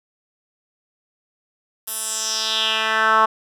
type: tone with band-pass filter sweep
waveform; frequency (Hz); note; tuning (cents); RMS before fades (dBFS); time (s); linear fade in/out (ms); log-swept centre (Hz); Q
10% pulse; 220; A3; 0; -20; 1.87-3.26; 10; 12000 to 1100; 3.1
effects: none